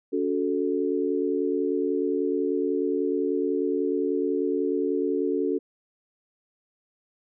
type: chord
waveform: sine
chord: F# minor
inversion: second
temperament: equal with one note detuned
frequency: 283.7 / 370 / 440 Hz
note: C#4 / F#4 / A4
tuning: +40 / 0 / 0 cents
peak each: -27 dBFS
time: 0.12-5.59 s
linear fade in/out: 20 ms
effects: none